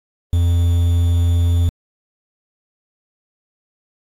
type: tone with quantisation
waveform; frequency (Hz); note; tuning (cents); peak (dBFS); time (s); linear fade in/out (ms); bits
triangle; 86; F2; -26; -10; 0.33-1.69; 0; 6
effects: AAC 48 kbps